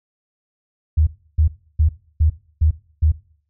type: tone bursts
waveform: sine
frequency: 77.78 Hz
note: D#2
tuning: in tune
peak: -11 dBFS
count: 6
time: 0.97-3.12 s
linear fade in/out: 10 ms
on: 100 ms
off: 310 ms
effects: noise-tail reverb RT60 0.5 s tail -18 dB re dry